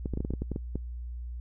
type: clicks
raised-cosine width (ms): 3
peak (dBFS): -19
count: 11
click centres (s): 0.058 / 0.137 / 0.174 / 0.205 / 0.249 / 0.306 / 0.337 / 0.42 / 0.517 / 0.561 / 0.756
effects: noise-tail reverb RT60 0.1 s tail -26 dB re dry + added 60 Hz sine -35 dBFS peak until 1.4 s